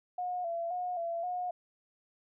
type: tone with vibrato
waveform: sine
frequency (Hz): 698.5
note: F5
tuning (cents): 0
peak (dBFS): -32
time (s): 0.18-1.51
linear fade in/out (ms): 5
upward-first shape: square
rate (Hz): 1.9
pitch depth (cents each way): 56
effects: none